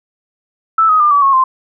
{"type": "tone with pitch steps", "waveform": "sine", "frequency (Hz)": [1317, 1257.5, 1200.7, 1146.5, 1094.7, 1045.3], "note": ["E6", "D#6", "D6", "D6", "C#6", "C6"], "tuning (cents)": [-2, 18, 38, -42, -22, -2], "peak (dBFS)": -7, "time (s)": [0.78, 1.44], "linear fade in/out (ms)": 5, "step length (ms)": 110, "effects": []}